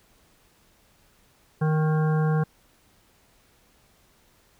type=harmonic tone with a mistuned harmonic; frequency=155.56 Hz; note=D#3; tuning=in tune; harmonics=1 / 3 / 5 / 7 / 9 / 10; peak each=-20 / -30 / -34 / -37 / -39 / -40 dBFS; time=1.61-2.44 s; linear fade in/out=10 ms; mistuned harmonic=10; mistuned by=+51 cents; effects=pink hiss -61 dBFS RMS until 4.59 s